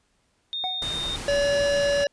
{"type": "tone", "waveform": "sine", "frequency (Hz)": 3667, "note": "A#7", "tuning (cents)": -29, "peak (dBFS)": -27, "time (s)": [0.53, 1.16], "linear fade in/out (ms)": 0}
{"type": "tone with exponential decay", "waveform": "triangle", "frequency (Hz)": 742, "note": "F#5", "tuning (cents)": 5, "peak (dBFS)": -23, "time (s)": [0.64, 0.92], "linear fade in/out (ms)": 0, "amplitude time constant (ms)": 59}
{"type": "noise", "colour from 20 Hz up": "pink", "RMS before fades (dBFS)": -34, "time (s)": [0.82, 2.04], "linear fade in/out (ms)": 0}
{"type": "harmonic tone", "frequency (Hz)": 570, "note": "C#5", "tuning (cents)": 48, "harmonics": [1, 3, 5, 7, 9, 10], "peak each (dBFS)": [-20, -30, -34, -37, -39, -40], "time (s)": [1.28, 2.07], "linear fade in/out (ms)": 2}
{"effects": ["pink hiss -68 dBFS RMS until 2.12 s", "resampled to 22050 Hz"]}